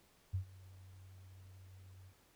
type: tone with ADSR envelope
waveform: sine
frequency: 93.9 Hz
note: F#2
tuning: 26 cents sharp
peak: -32 dBFS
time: 0.33-2.14 s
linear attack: 17 ms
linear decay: 96 ms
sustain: -22 dB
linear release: 62 ms
effects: pink hiss -69 dBFS RMS until 2.35 s